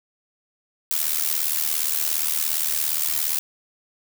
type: noise with amplitude modulation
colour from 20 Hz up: blue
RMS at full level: -20 dBFS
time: 0.91-3.39 s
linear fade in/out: 0 ms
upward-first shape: sine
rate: 77.3 Hz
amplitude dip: 80%
effects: none